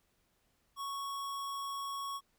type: tone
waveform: square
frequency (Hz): 1108.7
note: C#6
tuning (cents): 0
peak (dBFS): -38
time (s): 0.76-2.21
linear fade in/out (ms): 50
effects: pink hiss -75 dBFS RMS until 2.38 s